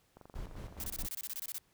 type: click train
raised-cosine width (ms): 1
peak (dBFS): -38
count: 19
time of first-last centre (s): 0.17-0.939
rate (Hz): 23.4
type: noise with tremolo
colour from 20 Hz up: brown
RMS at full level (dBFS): -42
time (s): 0.35-1.07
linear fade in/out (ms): 5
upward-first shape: square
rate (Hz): 4.7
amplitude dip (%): 60
type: noise bursts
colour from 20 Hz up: blue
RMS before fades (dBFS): -40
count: 13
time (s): 0.8-1.582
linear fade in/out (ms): 0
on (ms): 38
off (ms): 24
effects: pink hiss -71 dBFS RMS until 1.73 s